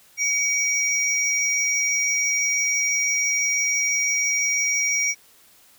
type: tone pair together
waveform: triangle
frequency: 2263 / 5702 Hz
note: C#7 / F8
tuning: +35 / +35 cents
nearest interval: octave + major third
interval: 1600 cents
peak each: -21 dBFS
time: 0.17-5.15 s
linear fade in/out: 50 ms
effects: white hiss -54 dBFS RMS until 5.78 s